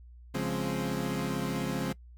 30% pulse chord, Db major seventh, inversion none, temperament equal, 138.59 / 174.61 / 207.7 / 261.6 Hz, Db3 / F3 / Ab3 / C4, 0 / 0 / 0 / 0 cents, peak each -33 dBFS, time 0.34-1.93 s, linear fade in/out 10 ms, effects noise-tail reverb RT60 0.1 s tail -22 dB re dry + added 60 Hz sine -48 dBFS peak until 2.17 s

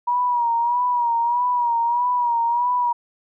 sine tone with vibrato, 958 Hz, A#5, 47 cents sharp, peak -17 dBFS, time 0.07-2.93 s, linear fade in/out 10 ms, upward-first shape sine, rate 1.6 Hz, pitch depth 55 cents each way, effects none

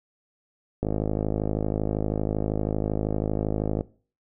click train, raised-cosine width 2 ms, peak -12 dBFS, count 158, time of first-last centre 0.83-3.809 s, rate 52.7 Hz, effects noise-tail reverb RT60 0.4 s tail -20 dB re dry

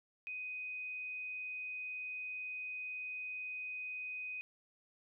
sine tone, 2501 Hz, D#7, 8 cents sharp, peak -40 dBFS, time 0.27-4.41 s, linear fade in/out 0 ms, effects none

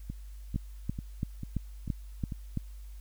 two click trains, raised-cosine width 5 ms, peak -18 / -24 dBFS, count 7 / 6, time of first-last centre 0.56-2.573 / 0.1-2.322 s, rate 2.98 / 2.25 Hz, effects added 50 Hz sine -42 dBFS peak until 3 s + white hiss -63 dBFS RMS until 3 s

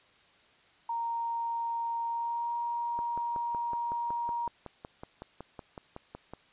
sine tone with pitch glide, 930 to 943.5 Hz, A#5 to A#5, -4 to +21 cents, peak -30 dBFS, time 0.89-4.48 s, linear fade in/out 5 ms, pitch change +25 cents, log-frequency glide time 2.07-2.55 s
click train, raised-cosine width 1 ms, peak -27 dBFS, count 19, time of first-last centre 2.99-6.336 s, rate 5.38 Hz
effects white hiss -62 dBFS RMS until 6.52 s + resampled to 8000 Hz

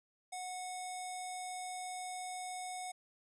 square tone with low-pass filter, 733 Hz, F#5, 16 cents flat, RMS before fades -43 dBFS, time 0.32-2.92 s, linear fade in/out 10 ms, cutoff 8700 Hz, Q 7.2, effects none

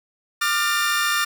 sawtooth tone cluster, 1188 / 1402 / 1809 Hz, D6 / F6 / A6, +20 / +6 / +48 cents, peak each -20 dBFS, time 0.41-1.25 s, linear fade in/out 10 ms, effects none

